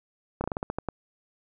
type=slowing click train; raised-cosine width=1 ms; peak=-15 dBFS; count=9; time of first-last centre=0.41-0.887 s; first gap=30 ms; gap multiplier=1.19; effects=none